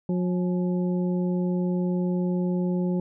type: harmonic tone with a mistuned harmonic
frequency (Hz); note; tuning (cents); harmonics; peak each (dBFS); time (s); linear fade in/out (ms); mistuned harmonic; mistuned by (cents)
180; F#3; -47; 1 / 2 / 3 / 5; -23 / -30 / -36 / -43; 0.09-3; 2; 5; -93
effects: none